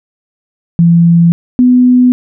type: tone pair in turn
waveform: sine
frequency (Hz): 169.4 / 249.5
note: E3 / B3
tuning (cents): +48 / +18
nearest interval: perfect fifth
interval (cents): 670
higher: second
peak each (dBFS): -3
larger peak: neither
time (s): 0.79-1.32 / 1.59-2.12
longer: neither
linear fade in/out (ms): 0
effects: none